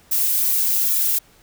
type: noise with flanger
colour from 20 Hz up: violet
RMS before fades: -19 dBFS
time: 0.11-1.19 s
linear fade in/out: 10 ms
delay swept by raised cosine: 1.9 to 5.1 ms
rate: 1.2 Hz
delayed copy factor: -0.8
effects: pink hiss -53 dBFS RMS until 1.42 s